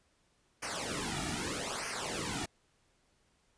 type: noise with flanger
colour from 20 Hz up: pink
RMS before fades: -37 dBFS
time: 0.62-2.46 s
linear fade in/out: 10 ms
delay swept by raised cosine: 0.26 to 1.96 ms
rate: 0.8 Hz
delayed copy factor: -0.9
effects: pink hiss -72 dBFS RMS until 3.57 s + resampled to 22050 Hz